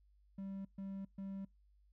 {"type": "tone bursts", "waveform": "triangle", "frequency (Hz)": 194.7, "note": "G3", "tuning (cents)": -12, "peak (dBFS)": -40, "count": 3, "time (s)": [0.38, 1.45], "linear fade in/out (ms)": 5, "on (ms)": 270, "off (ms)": 130, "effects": ["noise-tail reverb RT60 0.2 s tail -26 dB re dry", "added 50 Hz sine -66 dBFS peak until 1.92 s"]}